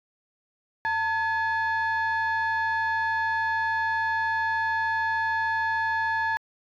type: tone pair together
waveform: sine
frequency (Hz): 896.7 / 1700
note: A5 / G#6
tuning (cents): +33 / +40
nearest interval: major seventh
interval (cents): 1107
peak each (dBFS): -24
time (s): 0.85-6.37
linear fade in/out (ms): 0
effects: tanh soft clip ceiling -20 dBFS